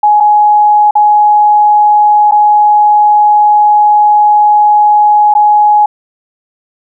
sine tone with dropouts, 838 Hz, G#5, 15 cents sharp, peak -3 dBFS, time 0.03-5.86 s, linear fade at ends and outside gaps 5 ms, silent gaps 0.202-0.205 / 0.91-0.953 / 2.312-2.32 / 5.34-5.35 s, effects none

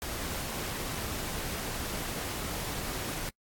pink noise, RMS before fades -36 dBFS, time 0.02-3.29 s, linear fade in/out 0 ms, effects noise-tail reverb RT60 0.1 s tail -24 dB re dry + AAC 64 kbps

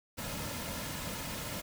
pink noise with comb filter, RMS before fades -39 dBFS, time 0.17-1.62 s, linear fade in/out 20 ms, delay 2.6 ms, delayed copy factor -0.5, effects none

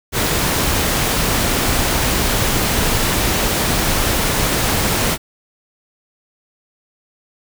pink noise, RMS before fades -17 dBFS, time 0.12-5.18 s, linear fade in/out 50 ms, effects none

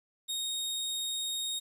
sawtooth tone, 3729 Hz, A#7, in tune, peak -29 dBFS, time 0.28-1.6 s, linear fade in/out 20 ms, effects resampled to 32000 Hz + 10-bit

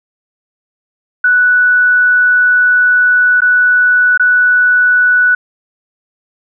sine tone with dropouts, 1480 Hz, F#6, in tune, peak -6 dBFS, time 1.24-5.35 s, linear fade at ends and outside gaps 5 ms, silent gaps 3.406-3.418 / 4.176-4.196 s, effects none

